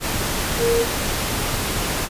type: tone in noise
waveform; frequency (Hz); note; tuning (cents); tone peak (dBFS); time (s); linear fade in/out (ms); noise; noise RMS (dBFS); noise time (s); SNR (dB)
sine; 466.2; A#4; 0; -16; 0.58-0.86; 50; pink; -23; 0-2.09; +4
effects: resampled to 32000 Hz